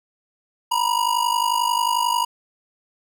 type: ring-modulated tone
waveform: square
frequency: 962 Hz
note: B5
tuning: 46 cents flat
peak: -16 dBFS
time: 0.71-2.25 s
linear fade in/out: 10 ms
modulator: 25.6 Hz
effects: none